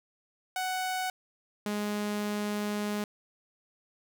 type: tone pair in turn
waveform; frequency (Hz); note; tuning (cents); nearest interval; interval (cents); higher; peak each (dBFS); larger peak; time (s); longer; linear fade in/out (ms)
sawtooth; 744 / 207.9; F#5 / G#3; +9 / +2; octave + minor seventh; 2207; first; -26; neither; 0.56-1.1 / 1.66-3.04; second; 2
effects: none